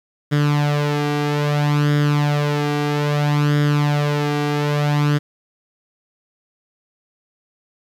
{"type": "tone with flanger", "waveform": "sawtooth", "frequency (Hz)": 146.83, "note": "D3", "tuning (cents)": 0, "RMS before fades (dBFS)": -18, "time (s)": [0.31, 5.19], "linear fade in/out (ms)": 20, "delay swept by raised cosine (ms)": [0.58, 2.58], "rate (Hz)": 0.61, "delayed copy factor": 0.65, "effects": ["low-pass 5000 Hz 12 dB/octave", "8-bit"]}